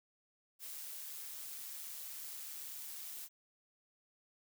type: noise with amplitude modulation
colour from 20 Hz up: blue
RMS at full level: -45 dBFS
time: 0.59-3.29 s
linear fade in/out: 50 ms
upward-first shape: sine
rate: 148 Hz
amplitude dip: 35%
effects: none